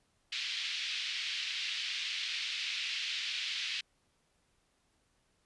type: band-pass noise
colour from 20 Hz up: pink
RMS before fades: -37 dBFS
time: 0.32-3.81 s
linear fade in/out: 5 ms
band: 2400 to 4400 Hz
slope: 24 dB/octave
effects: pink hiss -74 dBFS RMS until 5.45 s + resampled to 24000 Hz